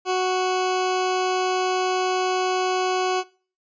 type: tone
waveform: 20% pulse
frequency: 370 Hz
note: F#4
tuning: in tune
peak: -15 dBFS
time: 0.05-3.24 s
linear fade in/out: 50 ms
effects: noise-tail reverb RT60 0.4 s tail -22 dB re dry + resampled to 16000 Hz